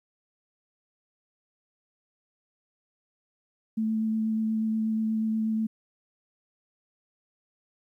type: tone with vibrato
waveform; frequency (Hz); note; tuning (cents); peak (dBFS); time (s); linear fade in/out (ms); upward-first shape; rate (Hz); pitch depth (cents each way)
sine; 220; A3; 0; -24; 3.77-5.67; 10; sine; 8.3; 11
effects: 11-bit